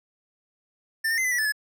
square tone with pitch steps, 1790 / 1828 / 2064 / 2008 / 1939 / 1746 / 1707 Hz, A6 / A#6 / C7 / B6 / B6 / A6 / G#6, +29 / -34 / -24 / +28 / -32 / -14 / +47 cents, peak -23 dBFS, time 1.04-1.523 s, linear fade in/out 10 ms, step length 69 ms, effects none

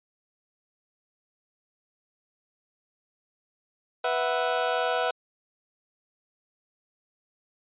30% pulse chord, B suspended fourth, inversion none, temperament just, 493.9 / 658.5 / 740.8 Hz, B4 / E5 / F#5, 0 / -2 / +2 cents, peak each -26 dBFS, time 4.04-5.11 s, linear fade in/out 5 ms, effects resampled to 8000 Hz

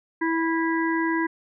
harmonic tone, 327.8 Hz, E4, 10 cents flat, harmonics 1 / 3 / 5 / 6, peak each -23 / -28 / -30 / -31 dBFS, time 0.21-1.27 s, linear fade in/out 10 ms, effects none

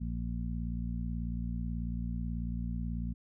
harmonic tone, 58.27 Hz, A#1, in tune, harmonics 1 / 2 / 3 / 4, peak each -35 / -41 / -39 / -41 dBFS, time 0-3.14 s, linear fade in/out 20 ms, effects none

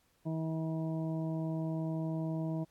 harmonic tone, 160.5 Hz, E3, 46 cents flat, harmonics 1 / 2 / 3 / 4 / 5 / 6, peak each -34 / -38 / -52 / -43 / -57 / -51 dBFS, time 0.25-2.65 s, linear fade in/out 20 ms, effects pink hiss -72 dBFS RMS until 2.7 s + AAC 64 kbps

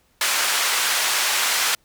pink band-pass noise, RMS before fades -21 dBFS, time 0.21-1.75 s, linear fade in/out 2 ms, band 1200 to 12000 Hz, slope 12 dB/octave, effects pink hiss -62 dBFS RMS until 1.84 s

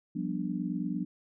sine chord, G dominant seventh, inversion third, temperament just, 176.4 / 196 / 245 / 294 Hz, F3 / G3 / B3 / D4, +18 / 0 / -14 / +2 cents, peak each -35 / -36 / -36 / -36 dBFS, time 0.15-1.05 s, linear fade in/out 10 ms, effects none

